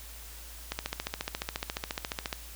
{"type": "click train", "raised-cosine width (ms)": 0.2, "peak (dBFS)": -14, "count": 24, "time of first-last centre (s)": [0.72, 2.328], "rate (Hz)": 14.3, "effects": ["added 56 Hz sine -46 dBFS peak until 2.55 s", "white hiss -48 dBFS RMS until 2.55 s"]}